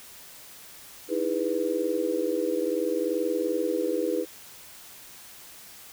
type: chord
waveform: sine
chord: E major seventh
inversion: third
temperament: just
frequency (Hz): 309 / 329.6 / 412 / 494.4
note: D#4 / E4 / G#4 / B4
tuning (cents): -12 / 0 / -14 / +2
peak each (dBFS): -32 / -30 / -30 / -28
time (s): 1.08-4.26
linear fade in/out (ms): 50
effects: white hiss -47 dBFS RMS until 5.92 s